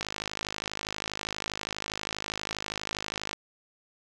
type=click train; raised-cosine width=0.2 ms; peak=-14 dBFS; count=175; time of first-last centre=0.01-3.331 s; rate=52.4 Hz; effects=none